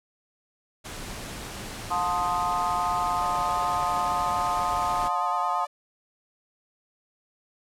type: noise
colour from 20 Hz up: pink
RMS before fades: -37 dBFS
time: 0.84-5.09 s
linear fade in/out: 20 ms
type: chord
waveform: sine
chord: F dominant seventh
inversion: none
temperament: equal with one note detuned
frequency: 716 / 880 / 1046.5 / 1244.5 Hz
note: F5 / A5 / C6 / Eb6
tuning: +43 / 0 / 0 / 0 cents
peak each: -29 dBFS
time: 1.9-5.66 s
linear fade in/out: 20 ms
type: tone with vibrato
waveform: sawtooth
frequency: 580 Hz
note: D5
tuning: 22 cents flat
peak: -35 dBFS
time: 3.21-5.67 s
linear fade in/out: 5 ms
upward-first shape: sine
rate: 9 Hz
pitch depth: 59 cents each way
effects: low-pass 11000 Hz 12 dB/octave